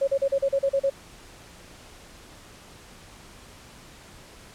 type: tone bursts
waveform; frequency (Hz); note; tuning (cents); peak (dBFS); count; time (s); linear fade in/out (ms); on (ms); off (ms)
sine; 549; C#5; -17; -19; 9; 0.01-0.9; 10; 66; 37
effects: pink hiss -48 dBFS RMS until 4.54 s + low-pass 10000 Hz 12 dB/octave